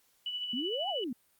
sine tone with tremolo, 2961 Hz, F#7, 1 cent sharp, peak -32 dBFS, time 0.26-1.04 s, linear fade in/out 2 ms, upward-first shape sine, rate 13 Hz, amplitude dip 45%
sine exponential two-way sweep, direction up then down, 223.1 to 830.6 to 223.1 Hz, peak -33 dBFS, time 0.53-1.13 s, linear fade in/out 5 ms, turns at 0.89 s
effects white hiss -69 dBFS RMS until 1.39 s + Opus 48 kbps

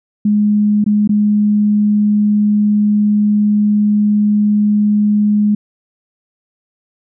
sine tone with dropouts, 208.6 Hz, G#3, 8 cents sharp, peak -9 dBFS, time 0.25-5.55 s, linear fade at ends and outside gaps 5 ms, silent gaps 0.842-0.862 / 1.076-1.092 s, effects none

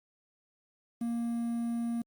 triangle tone with quantisation, 233.9 Hz, A#3, 6 cents sharp, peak -28 dBFS, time 1.01-2.02 s, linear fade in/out 5 ms, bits 9, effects Opus 48 kbps

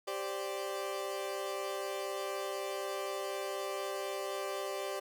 30% pulse chord, G suspended fourth, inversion none, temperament equal, 392 / 523.3 / 587.3 Hz, G4 / C5 / D5, 0 / 0 / 0 cents, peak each -37 / -40 / -37 dBFS, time 0.07-5 s, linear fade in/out 10 ms, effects none

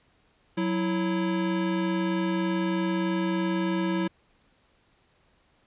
square tone pair together, 185 / 329.4 Hz, F#3 / E4, 0 / -1 cents, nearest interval minor seventh, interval 999 cents, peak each -28 dBFS, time 0.57-4.08 s, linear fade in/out 10 ms, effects pink hiss -65 dBFS RMS until 5.66 s + resampled to 8000 Hz

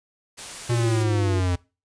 white noise, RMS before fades -36 dBFS, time 0.37-1.04 s, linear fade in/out 20 ms
square linear sweep, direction down, 121.1 to 87.31 Hz, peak -21 dBFS, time 0.69-1.56 s, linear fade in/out 10 ms
sine tone with vibrato, 352.7 Hz, F4, 17 cents sharp, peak -26 dBFS, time 0.71-1.4 s, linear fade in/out 5 ms, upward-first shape square, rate 17 Hz, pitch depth 46 cents each way
effects noise-tail reverb RT60 0.3 s tail -22 dB re dry + resampled to 22050 Hz

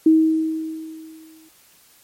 sine tone with exponential decay, 318.3 Hz, D#4, 39 cents sharp, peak -8 dBFS, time 0.06-1.49 s, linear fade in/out 5 ms, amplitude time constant 310 ms, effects white hiss -53 dBFS RMS until 2.03 s + MP3 64 kbps

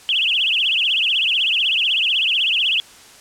sine tone with vibrato, 2960 Hz, F#7, in tune, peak -15 dBFS, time 0.09-2.8 s, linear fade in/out 0 ms, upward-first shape triangle, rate 16 Hz, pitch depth 280 cents each way, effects white hiss -44 dBFS RMS until 3.2 s + low-pass 9000 Hz 12 dB/octave

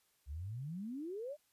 sine exponential sweep, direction up, 64.7 to 622.3 Hz, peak -40 dBFS, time 0.26-1.37 s, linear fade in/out 50 ms, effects white hiss -75 dBFS RMS until 1.52 s + resampled to 32000 Hz

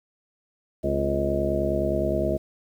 harmonic tone with a mistuned harmonic, 69.7 Hz, C#2, 10 cents sharp, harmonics 1 / 2 / 3 / 4 / 5 / 6 / 7 / 8 / 9, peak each -30 / -32 / -31 / -35 / -28 / -34 / -34 / -36 / -26 dBFS, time 0.83-2.38 s, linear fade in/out 20 ms, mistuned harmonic 4, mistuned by -95 cents, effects 9-bit

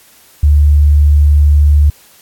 sine tone, 73.42 Hz, D2, in tune, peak -4 dBFS, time 0.43-1.9 s, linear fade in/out 5 ms, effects white hiss -44 dBFS RMS until 2.21 s + AAC 64 kbps

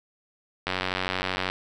click train, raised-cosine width 0.3 ms, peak -10 dBFS, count 78, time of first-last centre 0.67-1.5 s, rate 92.8 Hz, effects none

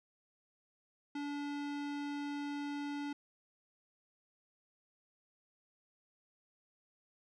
square tone with low-pass filter, 288 Hz, D4, 34 cents flat, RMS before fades -40 dBFS, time 1.15-3.13 s, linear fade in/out 5 ms, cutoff 4500 Hz, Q 0.75, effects none

